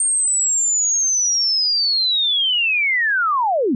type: linear sweep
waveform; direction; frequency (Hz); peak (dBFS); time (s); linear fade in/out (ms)
sine; down; 8700 to 210; -15; 0-3.75; 2
effects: none